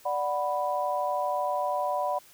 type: chord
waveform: sine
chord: B minor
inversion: first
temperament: equal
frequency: 587.3 / 740 / 987.8 Hz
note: D5 / F#5 / B5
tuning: 0 / 0 / 0 cents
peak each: -30 dBFS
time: 0.05-2.19 s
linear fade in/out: 10 ms
effects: white hiss -55 dBFS RMS until 2.33 s